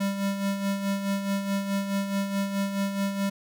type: tone with tremolo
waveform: square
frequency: 197.6 Hz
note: G3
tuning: 14 cents sharp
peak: -24 dBFS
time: 0-3.3 s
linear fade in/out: 10 ms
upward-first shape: sine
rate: 4.7 Hz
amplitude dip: 55%
effects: none